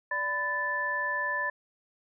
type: tone cluster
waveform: sine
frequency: 584 / 1001 / 1754 Hz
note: D5 / B5 / A6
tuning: -10 / +23 / -6 cents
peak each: -38 / -33 / -29 dBFS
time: 0.11-1.5 s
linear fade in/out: 5 ms
effects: none

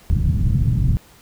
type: low-pass noise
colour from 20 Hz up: white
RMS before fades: -17 dBFS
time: 0.1-0.97 s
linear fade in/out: 0 ms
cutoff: 150 Hz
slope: 24 dB/octave
effects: pink hiss -49 dBFS RMS until 1.21 s

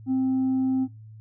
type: tone with tanh clipping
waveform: sine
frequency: 261.6 Hz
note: C4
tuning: in tune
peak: -21 dBFS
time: 0.06-0.88 s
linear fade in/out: 50 ms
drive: 1 dB
effects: noise-tail reverb RT60 0.2 s tail -17 dB re dry + added 109 Hz sine -42 dBFS peak until 1.2 s

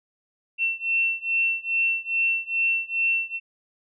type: beating tone pair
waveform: sine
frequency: 2700 / 2702.4 Hz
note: E7 / E7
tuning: +41 / +42 cents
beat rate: 2.4 Hz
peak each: -24 / -25 dBFS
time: 0.58-3.4 s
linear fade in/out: 50 ms
effects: none

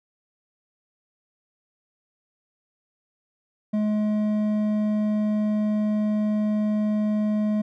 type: tone with hard clipping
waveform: triangle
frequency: 211.7 Hz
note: G#3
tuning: 33 cents sharp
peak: -22 dBFS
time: 3.73-7.62 s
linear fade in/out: 10 ms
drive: 10 dB
effects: none

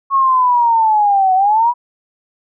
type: linear two-way sweep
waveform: sine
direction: down then up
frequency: 1102 to 740 to 984 Hz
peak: -9 dBFS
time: 0.1-1.74 s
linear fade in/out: 50 ms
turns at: 1.34 s
effects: none

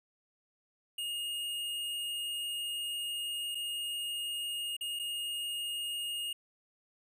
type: tone with dropouts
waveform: square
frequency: 2851 Hz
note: F7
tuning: 35 cents sharp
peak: -35 dBFS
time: 0.98-6.33 s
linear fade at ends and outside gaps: 5 ms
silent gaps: 3.548-3.552 / 4.767-4.809 / 4.991-4.995 s
effects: resampled to 32000 Hz

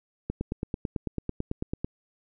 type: click train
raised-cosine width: 3 ms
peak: -16 dBFS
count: 15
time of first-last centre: 0.3-1.845 s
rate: 9.06 Hz
effects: none

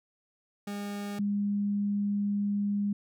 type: tone pair in turn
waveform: 40% pulse / sine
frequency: 203.4 / 203.4 Hz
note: G#3 / G#3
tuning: -36 / -36 cents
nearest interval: unison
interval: 0 cents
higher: neither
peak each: -33 / -26 dBFS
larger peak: second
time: 0.67-1.19 / 1.19-2.93 s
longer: second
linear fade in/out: 5 ms
effects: none

